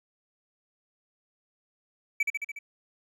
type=tone with echo; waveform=triangle; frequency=2301 Hz; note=D7; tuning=36 cents flat; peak=-20 dBFS; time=2.2-2.23 s; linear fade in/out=5 ms; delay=72 ms; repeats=5; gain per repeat=-3 dB; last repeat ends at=2.59 s; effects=none